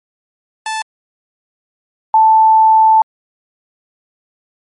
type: tone pair in turn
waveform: sawtooth / sine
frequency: 877 / 880.2 Hz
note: A5 / A5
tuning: -6 / 0 cents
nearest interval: unison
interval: 6 cents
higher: second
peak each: -14 / -5 dBFS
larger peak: second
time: 0.66-0.82 / 2.14-3.02 s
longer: second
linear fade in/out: 2 ms
effects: MP3 48 kbps